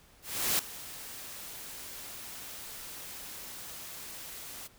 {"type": "noise with ADSR envelope", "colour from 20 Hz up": "white", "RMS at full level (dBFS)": -27, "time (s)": [0.22, 4.68], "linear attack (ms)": 370, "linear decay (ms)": 4, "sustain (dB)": -17, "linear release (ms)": 16, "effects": ["pink hiss -60 dBFS RMS until 4.78 s"]}